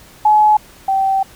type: tone pair in turn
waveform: sine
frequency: 850 / 774.5 Hz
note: G#5 / G5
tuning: +40 / -21 cents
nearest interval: major second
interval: 161 cents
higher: first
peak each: -7 / -12 dBFS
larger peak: first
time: 0.25-0.57 / 0.88-1.23 s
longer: second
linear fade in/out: 5 ms
effects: pink hiss -43 dBFS RMS until 1.35 s